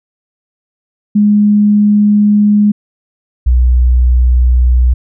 sine tone pair in turn, 207.7 / 61.75 Hz, G#3 / B1, 0 / 0 cents, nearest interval octave + major sixth, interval 2100 cents, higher first, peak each -5 dBFS, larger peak neither, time 1.15-2.72 / 3.46-4.94 s, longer first, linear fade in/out 10 ms, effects none

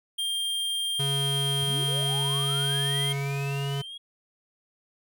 square tone, 3196 Hz, G7, 33 cents sharp, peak -27 dBFS, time 0.18-3.13 s, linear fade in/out 10 ms
square tone with pitch glide, 138.59 to 139.47 Hz, C#3 to C#3, 0 to +11 cents, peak -28 dBFS, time 0.99-3.82 s, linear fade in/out 10 ms, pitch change +11 cents, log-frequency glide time 2.2-3.35 s
triangle linear sweep, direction up, 73 to 3322 Hz, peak -36 dBFS, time 1.61-3.98 s, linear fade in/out 10 ms
effects none

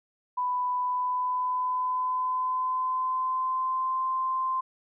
sine tone with pitch glide, 994 to 1041.6 Hz, B5 to C6, +11 to -8 cents, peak -25 dBFS, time 0.37-4.61 s, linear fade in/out 10 ms, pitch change +81 cents, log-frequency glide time 0.75-4.05 s, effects none

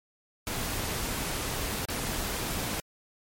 pink noise with dropouts, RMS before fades -32 dBFS, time 0.47-2.8 s, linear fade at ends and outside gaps 0 ms, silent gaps 1.853-1.886 s, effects MP3 64 kbps

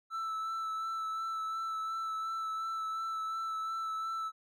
triangle tone with vibrato, 1320 Hz, E6, 2 cents sharp, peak -32 dBFS, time 0.1-4.32 s, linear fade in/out 50 ms, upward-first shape sine, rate 2.8 Hz, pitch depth 16 cents each way, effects none

